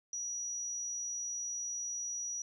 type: tone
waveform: sine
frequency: 5820 Hz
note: F#8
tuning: 29 cents flat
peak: -36 dBFS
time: 0.13-2.42 s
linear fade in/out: 2 ms
effects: 12-bit